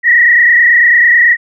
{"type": "tone with frequency modulation", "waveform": "sine", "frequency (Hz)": 1909, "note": "A#6", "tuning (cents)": 41, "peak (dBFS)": -4, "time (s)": [0.03, 1.37], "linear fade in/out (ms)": 50, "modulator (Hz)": 29.1, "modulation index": 2.2, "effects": []}